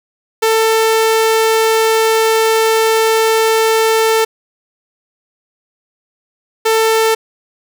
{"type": "tone bursts at uneven times", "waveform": "sawtooth", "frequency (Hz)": 445.1, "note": "A4", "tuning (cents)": 20, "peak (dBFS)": -6, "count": 2, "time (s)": [[0.42, 4.25], [6.65, 7.15]], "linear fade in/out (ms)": 10, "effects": []}